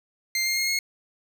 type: tone with pitch steps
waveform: 20% pulse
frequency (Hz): 2100 / 2121 / 2142 / 2163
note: C7 / C7 / C7 / C#7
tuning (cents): +6 / +23 / +40 / -43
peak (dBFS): -18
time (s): 0.35-0.79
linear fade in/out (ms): 2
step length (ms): 110
effects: none